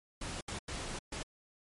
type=noise bursts at uneven times; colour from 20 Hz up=pink; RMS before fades=-40 dBFS; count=4; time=0.21-0.41 / 0.48-0.59 / 0.68-0.99 / 1.12-1.23 s; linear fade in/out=5 ms; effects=low-pass 11000 Hz 12 dB/octave + MP3 48 kbps